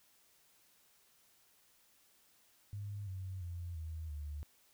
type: tone with pitch steps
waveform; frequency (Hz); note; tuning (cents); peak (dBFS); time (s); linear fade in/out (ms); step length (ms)
sine; 101.9 / 93.98 / 86.68 / 79.95 / 73.74; G#2 / F#2 / F2 / D#2 / D2; -32 / +28 / -12 / +48 / +8; -40; 2.73-4.43; 0; 340
effects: white hiss -69 dBFS RMS until 4.73 s